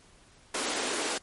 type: high-pass noise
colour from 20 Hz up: pink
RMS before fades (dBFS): -31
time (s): 0.54-1.18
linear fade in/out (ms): 5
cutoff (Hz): 270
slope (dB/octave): 24
effects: pink hiss -58 dBFS RMS until 1.22 s + MP3 48 kbps